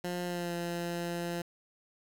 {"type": "tone with pitch glide", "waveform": "15% pulse", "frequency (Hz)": [177.1, 172.26], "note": ["F3", "F3"], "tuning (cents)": [24, -23], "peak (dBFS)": -27, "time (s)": [0.04, 1.42], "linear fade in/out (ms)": 5, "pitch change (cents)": -47, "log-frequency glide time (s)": [0.25, 0.53], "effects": ["9-bit"]}